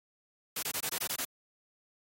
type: noise bursts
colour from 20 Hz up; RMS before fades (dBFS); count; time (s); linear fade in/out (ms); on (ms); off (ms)
white; -34; 8; 0.56-1.25; 5; 67; 22
effects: high-pass 100 Hz 12 dB/octave + AAC 48 kbps